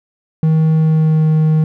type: tone with pitch glide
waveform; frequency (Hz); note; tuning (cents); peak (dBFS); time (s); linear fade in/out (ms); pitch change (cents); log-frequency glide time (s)
triangle; 158.5 to 156.41; D#3 to D#3; +32 to +9; -7; 0.43-1.64; 2; -23; 0.75-1.27
effects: none